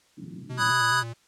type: band-pass noise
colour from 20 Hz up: pink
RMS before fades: -41 dBFS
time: 0.17-0.72 s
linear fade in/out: 10 ms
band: 120 to 320 Hz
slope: 48 dB/octave
type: tone with vibrato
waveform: square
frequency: 121.1 Hz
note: B2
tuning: 34 cents flat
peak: -34 dBFS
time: 0.49-1.14 s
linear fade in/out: 20 ms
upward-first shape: square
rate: 4.7 Hz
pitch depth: 74 cents each way
type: chord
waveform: square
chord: G# minor seventh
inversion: first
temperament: equal with one note detuned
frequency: 987.8 / 1244.5 / 1480 / 1653.6 Hz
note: B5 / D#6 / F#6 / G#6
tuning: 0 / 0 / 0 / -8 cents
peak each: -27 dBFS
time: 0.57-1.04 s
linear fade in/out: 50 ms
effects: white hiss -62 dBFS RMS until 1.27 s + low-pass 8000 Hz 12 dB/octave